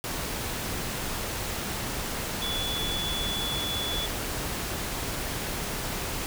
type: tone in noise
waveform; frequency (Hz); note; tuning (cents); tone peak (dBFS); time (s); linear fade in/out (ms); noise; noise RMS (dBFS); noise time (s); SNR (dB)
sine; 3430; A7; -45; -30; 2.42-4.06; 0; pink; -32; 0.04-6.26; -1
effects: none